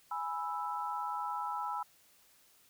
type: chord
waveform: sine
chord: E major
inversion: first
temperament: equal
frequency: 830.6 / 987.8 / 1318.5 Hz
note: G#5 / B5 / E6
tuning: 0 / 0 / 0 cents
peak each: -39 / -38 / -39 dBFS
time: 0.11-1.83 s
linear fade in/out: 5 ms
effects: white hiss -65 dBFS RMS until 2.69 s